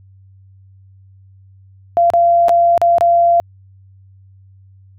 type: tone with dropouts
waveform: sine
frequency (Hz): 687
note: F5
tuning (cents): -29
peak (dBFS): -8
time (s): 1.97-3.4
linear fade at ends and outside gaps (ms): 0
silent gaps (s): 2.102-2.136 / 2.484-2.493 / 2.778-2.816 / 2.983-3.009
effects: added 96 Hz sine -42 dBFS peak until 4.98 s